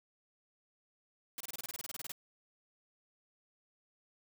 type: noise bursts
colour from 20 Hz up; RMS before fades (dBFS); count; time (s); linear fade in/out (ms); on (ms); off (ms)
white; -42; 15; 1.38-2.119; 2; 25; 26
effects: none